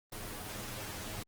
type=noise with comb filter; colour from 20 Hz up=pink; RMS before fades=-42 dBFS; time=0.12-1.23 s; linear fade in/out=5 ms; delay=9.6 ms; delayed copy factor=+0.75; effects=Opus 24 kbps